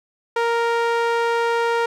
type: tone with band-pass filter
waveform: sawtooth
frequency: 466.2 Hz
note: A#4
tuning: in tune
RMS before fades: -20 dBFS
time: 0.36-1.86 s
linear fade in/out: 5 ms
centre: 980 Hz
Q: 0.73
effects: none